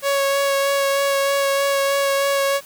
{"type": "tone with vibrato", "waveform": "sawtooth", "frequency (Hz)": 555, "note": "C#5", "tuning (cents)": 2, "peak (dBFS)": -13, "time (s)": [0.02, 2.61], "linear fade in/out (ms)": 50, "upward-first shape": "sine", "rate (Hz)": 3.2, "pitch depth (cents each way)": 12, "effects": ["white hiss -44 dBFS RMS until 2.65 s"]}